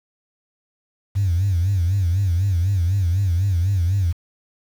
sine tone with vibrato, 92.3 Hz, F#2, 4 cents flat, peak -15 dBFS, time 1.15-4.13 s, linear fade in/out 20 ms, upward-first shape sine, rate 4 Hz, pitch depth 160 cents each way, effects tanh soft clip ceiling -12 dBFS + 7-bit

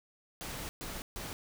pink noise bursts at uneven times, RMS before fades -41 dBFS, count 3, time 0.41-0.69 / 0.81-1.02 / 1.16-1.33 s, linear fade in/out 0 ms, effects none

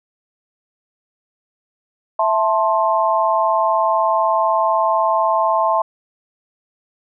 sine chord, A minor, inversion second, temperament just, 660 / 880 / 1056 Hz, E5 / A5 / C6, +2 / 0 / +16 cents, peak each -18 dBFS, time 2.19-5.82 s, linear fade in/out 5 ms, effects none

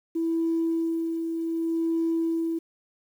sine tone with tremolo, 329.6 Hz, E4, in tune, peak -21 dBFS, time 0.15-2.59 s, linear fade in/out 10 ms, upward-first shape sine, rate 0.66 Hz, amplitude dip 45%, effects tanh soft clip ceiling -18 dBFS + 9-bit

